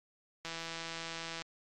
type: click train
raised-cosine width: 0.2 ms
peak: -23 dBFS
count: 161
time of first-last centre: 0.45-1.42 s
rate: 165 Hz
effects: MP3 64 kbps